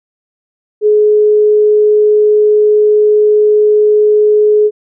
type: tone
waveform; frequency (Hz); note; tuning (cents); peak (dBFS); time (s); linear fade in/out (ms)
sine; 422.4; G#4; +29; -5; 0.81-4.71; 50
effects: none